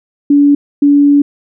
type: tone bursts at uneven times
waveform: sine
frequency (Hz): 286.5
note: D4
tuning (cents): -43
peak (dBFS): -4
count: 2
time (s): 0.3-0.55 / 0.82-1.22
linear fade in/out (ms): 5
effects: none